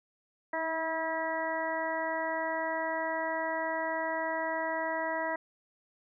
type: harmonic tone with a mistuned harmonic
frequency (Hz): 323.3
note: E4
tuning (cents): -34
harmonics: 1 / 2 / 3 / 4 / 5 / 6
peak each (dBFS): -41 / -34 / -35 / -44 / -40 / -37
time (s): 0.53-5.36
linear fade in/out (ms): 5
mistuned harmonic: 1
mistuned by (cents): -24
effects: none